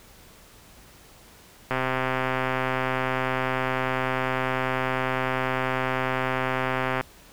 click train, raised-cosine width 0.5 ms, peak -10 dBFS, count 690, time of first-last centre 1.71-7.01 s, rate 130 Hz, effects pink hiss -51 dBFS RMS until 7.32 s

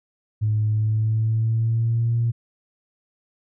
sine tone with pitch glide, 107.3 to 117.01 Hz, A2 to A#2, -43 to +7 cents, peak -17 dBFS, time 0.41-2.32 s, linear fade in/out 20 ms, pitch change +150 cents, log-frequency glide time 0.69-2.17 s, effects tanh soft clip ceiling -13 dBFS

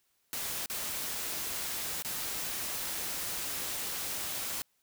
white noise with dropouts, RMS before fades -36 dBFS, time 0.33-4.62 s, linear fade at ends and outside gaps 0 ms, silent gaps 0.659-0.699 / 2.023-2.048 s, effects white hiss -74 dBFS RMS until 4.82 s

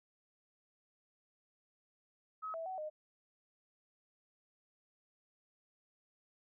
sine tone with pitch steps, 1277 / 655 / 752 / 614 Hz, D#6 / E5 / F#5 / D#5, +45 / -11 / +28 / -23 cents, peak -39 dBFS, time 2.42-2.9 s, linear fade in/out 20 ms, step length 120 ms, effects none

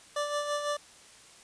25% pulse tone with tremolo, 586 Hz, D5, 4 cents flat, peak -24 dBFS, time 0.16-0.77 s, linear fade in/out 5 ms, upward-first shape sine, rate 6 Hz, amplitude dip 50%, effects white hiss -54 dBFS RMS until 1.43 s + resampled to 22050 Hz

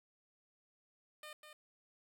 10% pulse tone with echo, 607 Hz, D#5, 43 cents flat, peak -40 dBFS, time 1.23-1.33 s, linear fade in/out 2 ms, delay 200 ms, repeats 1, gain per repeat -6 dB, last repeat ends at 1.53 s, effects none

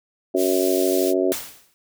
harmonic tone, 93 Hz, F#2, 9 cents sharp, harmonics 3 / 4 / 5 / 6 / 7, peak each -24 / -20 / -28 / -26 / -25 dBFS, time 0.34-1.33 s, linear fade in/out 10 ms
white high-pass noise, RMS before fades -30 dBFS, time 0.36-1.14 s, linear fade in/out 50 ms, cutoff 3100 Hz, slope 12 dB/octave
white noise with exponential decay, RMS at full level -25 dBFS, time 1.32-1.74 s, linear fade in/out 0 ms, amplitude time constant 90 ms
effects none

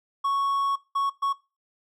triangle tone bursts at uneven times, 1108.7 Hz, C#6, in tune, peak -20 dBFS, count 3, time 0.24-0.76 / 0.95-1.1 / 1.22-1.33 s, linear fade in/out 10 ms, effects noise-tail reverb RT60 0.3 s tail -21 dB re dry

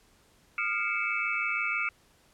sine tone cluster, 1217 / 1394 / 2175 / 2281 / 2615 Hz, D#6 / F6 / C#7 / C#7 / E7, -39 / -4 / -33 / +49 / -15 cents, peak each -37 / -33 / -34 / -32 / -34 dBFS, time 0.58-1.89 s, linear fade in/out 2 ms, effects pink hiss -63 dBFS RMS until 2.33 s + low-pass 12000 Hz 12 dB/octave

